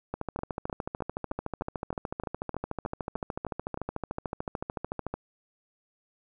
two click trains, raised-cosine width 1 ms, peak -20 / -18 dBFS, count 12 / 69, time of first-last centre 0.39-3.775 / 0.14-5.14 s, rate 3.25 / 13.6 Hz, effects none

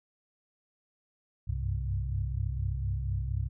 sine tone cluster, 64.3 / 95.3 / 99.5 / 131.5 Hz, C2 / G2 / G2 / C3, -30 / -48 / +26 / +9 cents, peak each -32 / -37 / -34 / -37 dBFS, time 1.47-3.49 s, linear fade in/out 20 ms, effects none

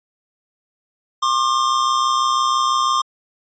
square tone pair together, 1070 / 1196 Hz, C6 / D6, +38 / +31 cents, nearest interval major second, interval 193 cents, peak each -19 dBFS, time 1.22-3.02 s, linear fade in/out 10 ms, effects resampled to 16000 Hz

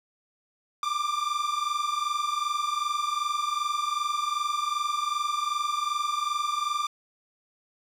45% pulse tone pair together, 1174.7 / 1197.3 Hz, D6 / D6, 0 / +33 cents, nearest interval unison, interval 33 cents, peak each -29 / -29 dBFS, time 0.83-6.87 s, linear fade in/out 2 ms, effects low-pass 7000 Hz 12 dB/octave + 9-bit

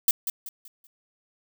violet noise with echo, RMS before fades -19 dBFS, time 0.08-0.11 s, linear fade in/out 2 ms, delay 190 ms, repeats 4, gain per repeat -9 dB, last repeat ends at 0.87 s, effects none

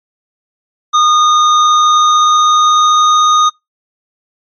square tone with pitch glide, 1227 to 1235.5 Hz, D#6 to D#6, -25 to -13 cents, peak -7 dBFS, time 0.93-3.5 s, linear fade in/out 20 ms, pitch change +12 cents, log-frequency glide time 1.58-3.24 s, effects noise-tail reverb RT60 0.2 s tail -26 dB re dry + MP3 32 kbps

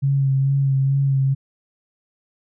sine tone with vibrato, 136.6 Hz, C#3, 25 cents flat, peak -15 dBFS, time 0.02-1.35 s, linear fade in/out 20 ms, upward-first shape sine, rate 2.3 Hz, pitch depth 26 cents each way, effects none

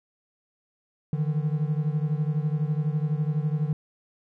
triangle beating tone pair, 148.3 / 160.3 Hz, D3 / E3, +17 / -48 cents, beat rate 12 Hz, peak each -23 / -26 dBFS, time 1.13-3.73 s, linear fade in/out 2 ms, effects none

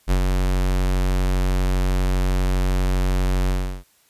square tone with ADSR envelope, 46.25 Hz, F#1, in tune, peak -15 dBFS, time 0.07-3.84 s, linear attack 41 ms, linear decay 78 ms, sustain -3 dB, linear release 350 ms, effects white hiss -59 dBFS RMS until 4.09 s + resampled to 32000 Hz

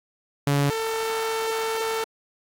sawtooth tone pair in turn, 142.2 / 447.2 Hz, C#3 / A4, +45 / +28 cents, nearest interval octave + minor sixth, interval 1983 cents, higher second, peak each -15 / -21 dBFS, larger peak first, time 0.47-0.7 / 0.7-2.04 s, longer second, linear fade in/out 2 ms, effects AAC 48 kbps

